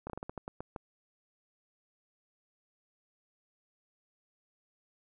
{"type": "slowing click train", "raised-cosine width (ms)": 1, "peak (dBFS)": -25, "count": 10, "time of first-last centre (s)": [0.07, 0.762], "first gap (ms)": 28, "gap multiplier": 1.24, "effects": []}